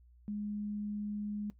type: tone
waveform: sine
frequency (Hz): 207.7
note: G#3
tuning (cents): 0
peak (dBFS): -35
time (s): 0.28-1.5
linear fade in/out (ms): 0
effects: noise-tail reverb RT60 0.1 s tail -17 dB re dry + added 60 Hz sine -58 dBFS peak until 1.59 s